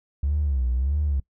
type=tone with vibrato; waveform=triangle; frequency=67.6 Hz; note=C#2; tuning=43 cents flat; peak=-17 dBFS; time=0.23-1.2 s; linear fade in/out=5 ms; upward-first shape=sine; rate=1.6 Hz; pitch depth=180 cents each way; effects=noise-tail reverb RT60 0.1 s tail -25 dB re dry + tanh soft clip ceiling -17 dBFS

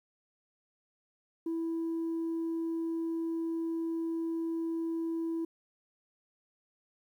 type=tone; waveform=sine; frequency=329.6 Hz; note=E4; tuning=in tune; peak=-29 dBFS; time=1.46-5.45 s; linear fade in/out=5 ms; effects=tanh soft clip ceiling -29 dBFS + 11-bit

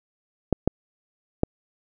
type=clicks; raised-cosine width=2 ms; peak=-5 dBFS; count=3; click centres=0.527 / 0.676 / 1.434 s; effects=none

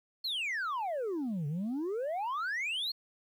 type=exponential two-way sweep; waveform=sine; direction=down then up; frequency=4400 to 139.6 to 4400 Hz; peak=-29 dBFS; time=0.24-2.92 s; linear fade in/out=10 ms; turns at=1.47 s; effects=tanh soft clip ceiling -31 dBFS + 11-bit

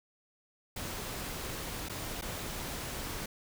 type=noise with dropouts; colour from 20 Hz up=pink; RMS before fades=-39 dBFS; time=0.76-3.26 s; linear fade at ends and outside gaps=5 ms; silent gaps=1.887-1.895 / 2.213-2.221 s; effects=none

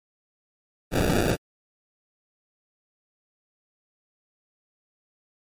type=noise with sample-and-hold; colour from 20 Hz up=white; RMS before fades=-22 dBFS; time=0.91-1.37 s; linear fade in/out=50 ms; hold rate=1050 Hz; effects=MP3 64 kbps

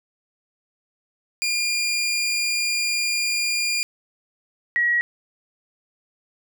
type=tone pair in turn; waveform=20% pulse / sine; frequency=2407 / 1910.4 Hz; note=D7 / A#6; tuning=+42 / +42 cents; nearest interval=major third; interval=400 cents; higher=first; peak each=-16 / -17 dBFS; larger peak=first; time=1.42-3.83 / 4.76-5.01 s; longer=first; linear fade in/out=0 ms; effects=none

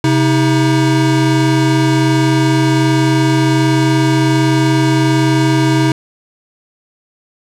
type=tone pair together; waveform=square; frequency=133.3 / 318.6 Hz; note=C3 / D#4; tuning=+33 / +41 cents; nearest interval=octave + minor third; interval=1508 cents; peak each=-13 dBFS; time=0.04-5.92 s; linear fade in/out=2 ms; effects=low-pass 8000 Hz 12 dB/octave + 7-bit

